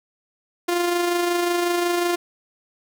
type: tone with amplitude modulation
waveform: sawtooth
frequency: 349.2 Hz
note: F4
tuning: in tune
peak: -14 dBFS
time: 0.68-2.16 s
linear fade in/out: 10 ms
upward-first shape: sine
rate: 25.5 Hz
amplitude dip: 35%
effects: none